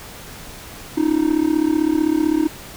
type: tone with amplitude modulation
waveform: triangle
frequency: 311.1 Hz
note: D#4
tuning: in tune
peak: -9 dBFS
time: 0.97-2.48 s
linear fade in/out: 10 ms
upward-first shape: sine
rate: 35.7 Hz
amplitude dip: 90%
effects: pink hiss -37 dBFS RMS until 2.76 s